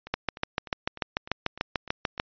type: two click trains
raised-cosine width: 0.3 ms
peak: -24 / -9 dBFS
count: 8 / 15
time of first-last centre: 0.07-2.178 / 0.14-2.199 s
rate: 3.32 / 6.8 Hz
effects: resampled to 11025 Hz